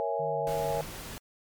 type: chord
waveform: sine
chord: A# half-diminished seventh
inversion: none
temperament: equal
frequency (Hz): 466.2 / 554.4 / 659.3 / 830.6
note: A#4 / C#5 / E5 / G#5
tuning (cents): 0 / 0 / 0 / 0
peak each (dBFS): -33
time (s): 0-0.81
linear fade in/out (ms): 0
type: tone with vibrato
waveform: sine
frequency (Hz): 150.3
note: D3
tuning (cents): +40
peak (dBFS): -39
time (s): 0.19-0.85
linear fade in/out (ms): 10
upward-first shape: sine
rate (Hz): 3.5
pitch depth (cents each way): 35
type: noise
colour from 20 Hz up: pink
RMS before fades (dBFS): -41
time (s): 0.47-1.18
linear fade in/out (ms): 0
effects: MP3 96 kbps